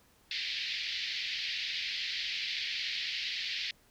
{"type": "band-pass noise", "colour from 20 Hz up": "white", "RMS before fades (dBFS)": -36, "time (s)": [0.31, 3.71], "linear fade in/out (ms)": 2, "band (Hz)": [1900, 4700], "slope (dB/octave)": 48, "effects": ["pink hiss -65 dBFS RMS until 3.9 s"]}